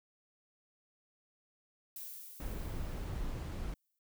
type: noise with exponential decay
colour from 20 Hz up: violet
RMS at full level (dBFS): -44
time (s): 1.96-3.99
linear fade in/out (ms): 2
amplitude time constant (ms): 440
type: noise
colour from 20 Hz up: brown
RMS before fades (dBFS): -39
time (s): 2.4-3.74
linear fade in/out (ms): 2
effects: none